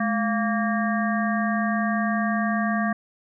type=harmonic tone with a mistuned harmonic; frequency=230.8 Hz; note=A#3; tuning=17 cents flat; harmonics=1 / 3 / 5 / 7 / 8; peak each=-23 / -28 / -30 / -31 / -32 dBFS; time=0-2.93 s; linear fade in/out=5 ms; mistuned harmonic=1; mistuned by=-140 cents; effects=none